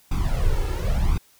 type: noise with flanger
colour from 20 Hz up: brown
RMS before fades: -21 dBFS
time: 0.11-1.18 s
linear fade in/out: 5 ms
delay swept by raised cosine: 0.82 to 2.32 ms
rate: 0.93 Hz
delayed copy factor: +0.85
effects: white hiss -57 dBFS RMS until 1.39 s